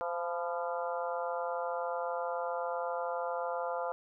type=harmonic tone with a mistuned harmonic; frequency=172.6 Hz; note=F3; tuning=20 cents flat; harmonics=3 / 4 / 5 / 6 / 7 / 8; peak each=-36 / -38 / -40 / -42 / -43 / -44 dBFS; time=0.01-3.92 s; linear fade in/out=0 ms; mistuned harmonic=6; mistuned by=-53 cents; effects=none